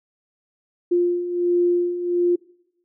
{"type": "beating tone pair", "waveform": "sine", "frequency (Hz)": [350, 351.4], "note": ["F4", "F4"], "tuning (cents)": [4, 11], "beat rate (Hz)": 1.4, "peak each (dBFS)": [-24, -18], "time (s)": [0.91, 2.36], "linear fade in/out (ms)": 10, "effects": ["noise-tail reverb RT60 0.8 s tail -23 dB re dry"]}